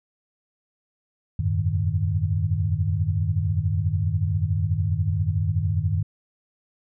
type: tone cluster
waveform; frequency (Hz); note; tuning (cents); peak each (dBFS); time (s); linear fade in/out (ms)
sine; 84.1 / 94.6 / 108.7 / 152.3; E2 / F#2 / A2 / D#3; +35 / +39 / -21 / -37; -29 / -23 / -27 / -27; 1.39-6.03; 5
effects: none